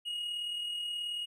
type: tone with amplitude modulation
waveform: triangle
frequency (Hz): 2881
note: F#7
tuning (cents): -47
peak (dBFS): -31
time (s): 0.05-1.26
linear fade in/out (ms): 20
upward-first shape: sine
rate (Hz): 38.6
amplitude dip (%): 35
effects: none